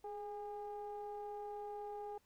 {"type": "ring-modulated tone", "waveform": "triangle", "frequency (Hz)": 200, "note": "G3", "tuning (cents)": 35, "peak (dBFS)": -38, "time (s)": [0.04, 2.18], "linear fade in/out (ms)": 5, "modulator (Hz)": 618, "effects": ["pink hiss -75 dBFS RMS until 2.25 s"]}